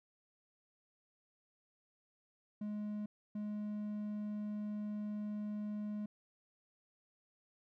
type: tone bursts at uneven times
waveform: triangle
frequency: 209.5 Hz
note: G#3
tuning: 15 cents sharp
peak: -36 dBFS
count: 2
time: 2.61-3.06 / 3.35-6.06 s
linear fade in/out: 5 ms
effects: none